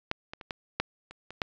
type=clicks; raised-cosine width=0.3 ms; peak=-12 / -22 / -26 / -17 / -10 / -30 / -25 / -12 dBFS; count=8; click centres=0.114 / 0.335 / 0.412 / 0.508 / 0.8 / 1.11 / 1.306 / 1.418 s; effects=resampled to 16000 Hz + 8-bit